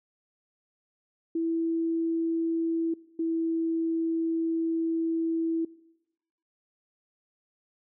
sine tone pair in turn, 329.6 / 328.1 Hz, E4 / E4, 0 / -8 cents, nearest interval unison, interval 8 cents, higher first, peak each -25 dBFS, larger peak neither, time 1.35-2.94 / 3.19-5.65 s, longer second, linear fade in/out 5 ms, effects noise-tail reverb RT60 0.9 s tail -21 dB re dry

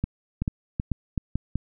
two click trains, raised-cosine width 5 ms, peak -12 / -13 dBFS, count 4 / 4, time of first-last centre 0.04-1.356 / 0.42-1.556 s, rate 2.28 / 2.64 Hz, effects none

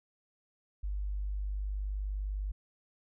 sine tone, 49.83 Hz, G1, 29 cents sharp, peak -32 dBFS, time 0.83-2.52 s, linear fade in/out 10 ms, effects none

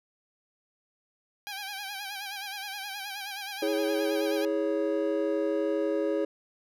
10% pulse tone with vibrato, 799 Hz, G5, 33 cents sharp, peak -27 dBFS, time 1.47-4.45 s, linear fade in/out 0 ms, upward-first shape sine, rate 9.5 Hz, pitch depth 73 cents each way
triangle chord, C# minor, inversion first, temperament equal with one note detuned, 323.2 / 415.3 / 554.4 Hz, E4 / G#4 / C#5, -34 / 0 / 0 cents, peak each -28 dBFS, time 3.62-6.25 s, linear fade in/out 5 ms
effects none

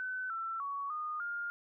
sine tone with pitch steps, 1513 / 1339 / 1122 / 1227 / 1410 Hz, F#6 / E6 / C#6 / D#6 / F6, +38 / +27 / +21 / -25 / +16 cents, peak -35 dBFS, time 0-1.5 s, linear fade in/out 0 ms, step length 300 ms, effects none

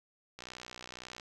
click train, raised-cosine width 0.2 ms, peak -27 dBFS, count 51, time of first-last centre 0.39-1.198 s, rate 61.9 Hz, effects none

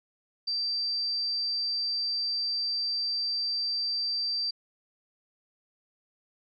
sine tone, 4680 Hz, D8, 7 cents flat, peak -27 dBFS, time 0.47-4.51 s, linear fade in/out 10 ms, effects none

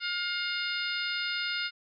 harmonic tone with a mistuned harmonic, 710 Hz, F5, 28 cents sharp, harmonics 2 / 3 / 4 / 5 / 6 / 7, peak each -34 / -36 / -37 / -38 / -39 / -39 dBFS, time 0-1.71 s, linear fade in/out 50 ms, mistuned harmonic 5, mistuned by +35 cents, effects none

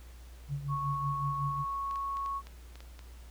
sine tone with tremolo, 141.6 Hz, C#3, 37 cents sharp, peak -30 dBFS, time 0.48-1.65 s, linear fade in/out 50 ms, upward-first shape sine, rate 5.4 Hz, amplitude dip 70%
sine tone, 1105 Hz, C#6, 6 cents flat, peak -32 dBFS, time 0.68-2.42 s, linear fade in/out 50 ms
clicks, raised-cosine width 0.2 ms, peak -32 dBFS, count 8, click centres 1.911 / 1.958 / 2.17 / 2.261 / 2.47 / 2.756 / 2.805 / 2.992 s
effects added 60 Hz sine -47 dBFS peak until 3.3 s + pink hiss -59 dBFS RMS until 3.3 s

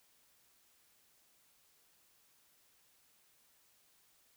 silence, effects white hiss -70 dBFS RMS until 4.36 s

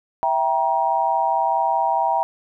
sine chord, E diminished, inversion none, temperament equal with one note detuned, 659.3 / 784 / 945.9 Hz, E5 / G5 / Bb5, 0 / 0 / +25 cents, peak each -24 / -21 / -20 dBFS, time 0.23-2.23 s, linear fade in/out 0 ms, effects none

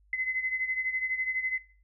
sine beating tone pair, 2039 / 2051 Hz, C7 / C7, -45 / -35 cents, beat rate 12 Hz, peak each -29 / -34 dBFS, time 0.13-1.58 s, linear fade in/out 2 ms, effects noise-tail reverb RT60 0.4 s tail -19 dB re dry + added 50 Hz sine -60 dBFS peak until 1.83 s

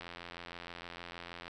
click train, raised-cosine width 0.3 ms, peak -28 dBFS, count 128, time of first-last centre 0.01-1.48 s, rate 86.4 Hz, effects none

